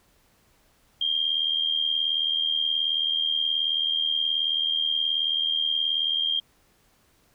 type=tone with amplitude modulation; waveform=sine; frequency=3205 Hz; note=G7; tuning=38 cents sharp; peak=-19 dBFS; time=1.01-6.4 s; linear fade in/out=5 ms; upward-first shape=sine; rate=78.7 Hz; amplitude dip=70%; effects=pink hiss -63 dBFS RMS until 7.34 s